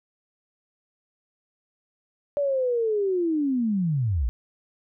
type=linear sweep; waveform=sine; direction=down; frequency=582 to 50.4 Hz; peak=-21 dBFS; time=2.37-4.29 s; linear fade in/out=0 ms; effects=none